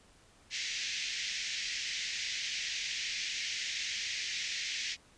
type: band-pass noise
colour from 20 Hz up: pink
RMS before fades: -37 dBFS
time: 0.5-4.97 s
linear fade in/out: 50 ms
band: 1900 to 6600 Hz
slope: 48 dB/octave
effects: pink hiss -62 dBFS RMS until 5.17 s + resampled to 22050 Hz